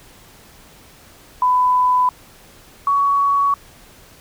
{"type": "tone pair in turn", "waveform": "sine", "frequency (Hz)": [1000, 1122.5], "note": ["B5", "C#6"], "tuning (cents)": [21, 21], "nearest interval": "major second", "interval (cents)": 200, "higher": "second", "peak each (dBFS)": [-12, -13], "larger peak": "first", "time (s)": [[1.42, 2.09], [2.87, 3.54]], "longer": "neither", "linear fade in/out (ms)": 2, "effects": ["pink hiss -46 dBFS RMS until 4.2 s"]}